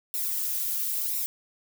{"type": "noise with flanger", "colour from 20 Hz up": "violet", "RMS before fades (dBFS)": -29, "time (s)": [0.14, 1.26], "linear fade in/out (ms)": 0, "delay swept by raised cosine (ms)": [0.62, 3.32], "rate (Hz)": 0.97, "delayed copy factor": -0.9, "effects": []}